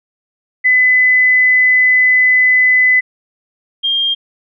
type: tone pair in turn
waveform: sine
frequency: 2010 / 3209 Hz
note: B6 / G7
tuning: +30 / +40 cents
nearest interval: minor sixth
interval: 810 cents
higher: second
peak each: -7 / -12 dBFS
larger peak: first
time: 0.64-3.01 / 3.83-4.15 s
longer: first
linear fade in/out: 20 ms
effects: none